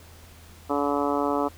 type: harmonic tone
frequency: 143.5 Hz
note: D3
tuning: 40 cents flat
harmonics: 2 / 3 / 4 / 5 / 6 / 7 / 8 / 9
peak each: -27 / -29 / -30 / -31 / -32 / -32 / -33 / -34 dBFS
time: 0.69-1.49 s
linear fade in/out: 20 ms
effects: added 82 Hz sine -49 dBFS peak until 1.57 s + pink hiss -51 dBFS RMS until 1.57 s